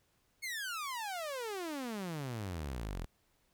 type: exponential sweep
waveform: sawtooth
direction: down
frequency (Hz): 2217 to 39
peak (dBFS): -34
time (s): 0.42-3.06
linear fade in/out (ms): 20
effects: pink hiss -74 dBFS RMS until 3.53 s